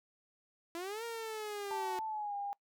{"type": "linear two-way sweep", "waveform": "sawtooth", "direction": "up then down", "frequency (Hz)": [330, 468.6, 366.4], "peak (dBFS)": -35, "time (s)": [0.75, 1.99], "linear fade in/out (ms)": 0, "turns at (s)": 1.04}
{"type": "tone with pitch glide", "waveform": "sine", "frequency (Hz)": [880, 807], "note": ["A5", "G#5"], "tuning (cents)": [0, -50], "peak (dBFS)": -36, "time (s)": [1.71, 2.53], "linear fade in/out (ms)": 0, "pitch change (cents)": -150, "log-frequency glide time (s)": [2.06, 2.35]}
{"effects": ["noise-tail reverb RT60 0.1 s tail -24 dB re dry"]}